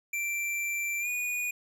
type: tone with pitch glide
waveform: square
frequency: 2350 to 2457 Hz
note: D7 to D#7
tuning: +1 to -22 cents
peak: -30 dBFS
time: 0.13-1.51 s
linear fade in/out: 5 ms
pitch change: +77 cents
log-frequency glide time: 1-1.08 s
effects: 12-bit